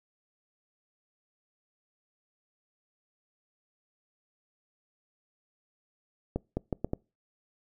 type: accelerating click train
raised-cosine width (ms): 2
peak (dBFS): -16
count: 5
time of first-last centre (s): 6.36-6.934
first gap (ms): 210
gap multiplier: 0.75
effects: noise-tail reverb RT60 0.3 s tail -26 dB re dry